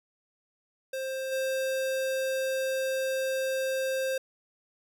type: tone with level steps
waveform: square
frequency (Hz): 528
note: C5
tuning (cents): +16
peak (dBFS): -32 / -28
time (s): 0.93-4.18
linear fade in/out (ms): 5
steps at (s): 1.31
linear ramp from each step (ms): 20
effects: none